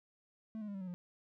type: tone with pitch steps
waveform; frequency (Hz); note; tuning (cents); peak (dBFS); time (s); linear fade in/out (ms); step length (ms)
triangle; 220 / 210.7 / 201.7 / 193.19 / 185 / 177.15; A3 / G#3 / G3 / G3 / F#3 / F3; 0 / +25 / +50 / -25 / 0 / +25; -38; 0.55-0.94; 0; 65
effects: none